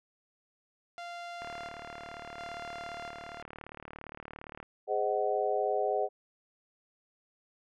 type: tone with tremolo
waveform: sawtooth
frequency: 694 Hz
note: F5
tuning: 11 cents flat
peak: -36 dBFS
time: 0.98-3.42 s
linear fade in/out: 0 ms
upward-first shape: square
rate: 0.71 Hz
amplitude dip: 40%
type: click train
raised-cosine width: 0.5 ms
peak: -28 dBFS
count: 121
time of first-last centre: 1.42-4.629 s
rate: 37.4 Hz
type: chord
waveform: sine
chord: Ab dominant seventh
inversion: none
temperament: just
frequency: 415.3 / 519.1 / 623 / 747.5 Hz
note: Ab4 / C5 / Eb5 / Gb5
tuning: 0 / -14 / +2 / +17 cents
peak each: -32 / -34 / -33 / -32 dBFS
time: 4.87-6.09 s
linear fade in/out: 50 ms
effects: low-pass 5000 Hz 12 dB/octave